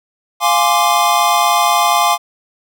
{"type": "chord", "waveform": "square", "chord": "D half-diminished seventh", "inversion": "first", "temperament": "equal", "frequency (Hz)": [698.5, 830.6, 1046.5, 1174.7], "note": ["F5", "Ab5", "C6", "D6"], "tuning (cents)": [0, 0, 0, 0], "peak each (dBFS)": -17, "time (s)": [0.4, 2.18], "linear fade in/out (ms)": 50, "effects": []}